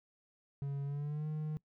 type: tone with pitch glide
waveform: triangle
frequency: 140 to 153.56 Hz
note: C#3 to D#3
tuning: +18 to -22 cents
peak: -33 dBFS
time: 0.62-1.57 s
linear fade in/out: 0 ms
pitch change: +160 cents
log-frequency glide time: 0.84-1.27 s
effects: noise-tail reverb RT60 0.1 s tail -22 dB re dry